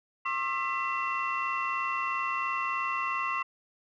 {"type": "tone cluster", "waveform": "sine", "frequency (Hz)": [1074, 1197, 1338, 1998, 2711], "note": ["C6", "D6", "E6", "B6", "E7"], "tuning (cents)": [45, 33, 25, 20, 48], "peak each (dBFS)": [-30, -37, -39, -36, -34], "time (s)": [0.25, 3.43], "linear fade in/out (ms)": 10, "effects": ["tanh soft clip ceiling -20 dBFS"]}